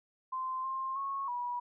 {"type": "tone with pitch steps", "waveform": "sine", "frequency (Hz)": [1039, 1058, 1098, 972], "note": ["C6", "C6", "C#6", "B5"], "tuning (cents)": [-12, 19, -17, -28], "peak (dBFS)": -33, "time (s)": [0.32, 1.6], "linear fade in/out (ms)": 10, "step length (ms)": 320, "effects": []}